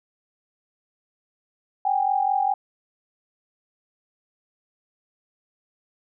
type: tone pair together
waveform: sine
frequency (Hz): 770 / 814.9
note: G5 / G#5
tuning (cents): -31 / -33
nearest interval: minor second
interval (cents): 98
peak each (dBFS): -22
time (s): 1.85-2.54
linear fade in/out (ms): 5
effects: none